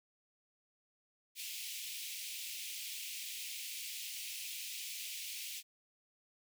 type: high-pass noise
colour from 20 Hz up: pink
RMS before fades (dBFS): -44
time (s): 1.35-5.63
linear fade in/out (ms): 50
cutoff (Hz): 2300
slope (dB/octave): 48
effects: none